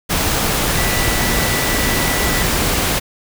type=tone in noise; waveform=sine; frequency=1968 Hz; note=B6; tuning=7 cents flat; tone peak=-24 dBFS; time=0.76-2.43 s; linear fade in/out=20 ms; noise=pink; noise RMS=-17 dBFS; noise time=0.09-3 s; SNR=-10 dB; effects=none